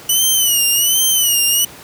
10% pulse tone with vibrato, 2960 Hz, F#7, in tune, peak -4 dBFS, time 0.09-1.65 s, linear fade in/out 5 ms, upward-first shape sine, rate 1.3 Hz, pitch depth 99 cents each way, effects pink hiss -37 dBFS RMS until 1.83 s + high-pass 100 Hz 12 dB/octave

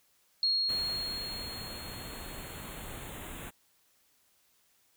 sine tone with exponential decay, 4284 Hz, C8, 40 cents sharp, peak -24 dBFS, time 0.43-3.1 s, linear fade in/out 1 ms, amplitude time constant 580 ms
pink band-stop noise, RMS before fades -43 dBFS, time 0.68-3.51 s, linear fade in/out 20 ms, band 3800 to 6800 Hz, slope 96 dB/octave
effects white hiss -69 dBFS RMS until 4.96 s

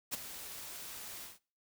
white noise with ADSR envelope, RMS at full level -34 dBFS, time 0.11-1.39 s, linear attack 29 ms, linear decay 15 ms, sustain -12 dB, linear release 170 ms, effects noise-tail reverb RT60 0.4 s tail -23 dB re dry

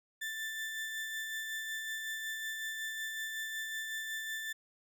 35% pulse tone with tremolo, 1769 Hz, A6, 9 cents sharp, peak -34 dBFS, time 0.21-4.53 s, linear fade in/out 10 ms, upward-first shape sine, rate 5.4 Hz, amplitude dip 30%, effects none

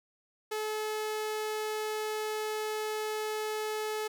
sawtooth tone, 430 Hz, A4, 40 cents flat, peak -28 dBFS, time 0.51-4.08 s, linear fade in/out 10 ms, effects none

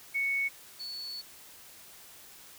sine tone pair in turn, 2217 / 4434 Hz, C#7 / C#8, 0 / 0 cents, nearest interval octave, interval 1200 cents, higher second, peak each -27 / -37 dBFS, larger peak first, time 0.14-0.49 / 0.79-1.22 s, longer second, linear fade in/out 20 ms, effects white hiss -52 dBFS RMS until 2.58 s

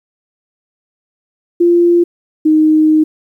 sine tone pair in turn, 345.8 / 310.6 Hz, F4 / D#4, -17 / -3 cents, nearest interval major second, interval 186 cents, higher first, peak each -6 dBFS, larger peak neither, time 1.6-2.04 / 2.45-3.04 s, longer second, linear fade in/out 10 ms, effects 8-bit

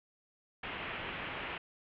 white low-pass noise, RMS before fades -41 dBFS, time 0.63-1.58 s, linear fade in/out 5 ms, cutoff 3000 Hz, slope 48 dB/octave, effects none

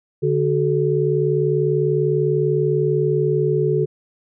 sine tone cluster, 145.5 / 372.2 / 432.3 Hz, D3 / F#4 / A4, -16 / +10 / -31 cents, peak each -20 dBFS, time 0.22-3.86 s, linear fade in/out 20 ms, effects none

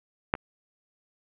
clicks, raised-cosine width 0.5 ms, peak -7 / -24 dBFS, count 2, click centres 0.339 / 0.352 s, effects resampled to 8000 Hz + 7-bit

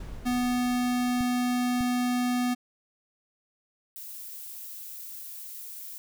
brown noise with exponential decay, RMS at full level -37 dBFS, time 0-2.35 s, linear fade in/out 5 ms, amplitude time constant 510 ms
square tone, 246.9 Hz, B3, in tune, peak -25 dBFS, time 0.25-2.55 s, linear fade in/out 20 ms
clicks, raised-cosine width 5 ms, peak -23 dBFS, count 2, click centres 1.208 / 1.808 s
violet noise, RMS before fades -41 dBFS, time 3.96-5.98 s, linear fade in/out 0 ms
effects none

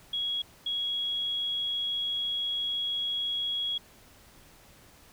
sine tone pair in turn, 3322 / 3322 Hz, G#7 / G#7, 0 / 0 cents, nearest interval unison, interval 0 cents, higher neither, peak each -28 / -28 dBFS, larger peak neither, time 0.13-0.42 / 0.66-3.78 s, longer second, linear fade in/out 5 ms, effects pink hiss -56 dBFS RMS until 5.12 s

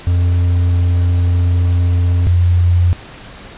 triangle / sine tone pair in turn, 88 / 88 Hz, F2 / F2, +14 / +14 cents, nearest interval unison, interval 0 cents, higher neither, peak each -8 dBFS, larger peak neither, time 0.07-2.27 / 2.27-2.93 s, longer first, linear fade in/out 0 ms, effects pink hiss -35 dBFS RMS until 3.57 s + resampled to 8000 Hz

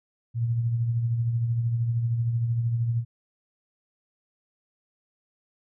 sine tone with tremolo, 117 Hz, A#2, 7 cents sharp, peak -20 dBFS, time 0.34-3.05 s, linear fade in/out 50 ms, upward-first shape triangle, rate 13 Hz, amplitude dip 50%, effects none

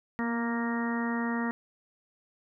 harmonic tone with a mistuned harmonic, 233.1 Hz, A#3, in tune, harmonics 1 / 2 / 3 / 4 / 5 / 6 / 7 / 8, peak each -29 / -39 / -42 / -38 / -41 / -41 / -47 / -37 dBFS, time 0.19-1.51 s, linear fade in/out 0 ms, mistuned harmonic 1, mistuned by +17 cents, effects none

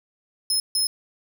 25% pulse tone bursts at uneven times, 5170 Hz, E8, 34 cents flat, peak -15 dBFS, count 2, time 0.5-0.6 / 0.75-0.87 s, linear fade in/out 2 ms, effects none

